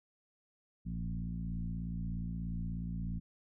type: tone with frequency modulation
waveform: sine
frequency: 114.6 Hz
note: A#2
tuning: 29 cents flat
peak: -35 dBFS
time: 0.85-3.2 s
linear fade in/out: 20 ms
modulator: 56.8 Hz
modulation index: 1.7
effects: none